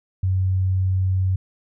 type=tone; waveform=sine; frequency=93.8 Hz; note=F#2; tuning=24 cents sharp; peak=-17 dBFS; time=0.23-1.36 s; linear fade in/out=5 ms; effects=none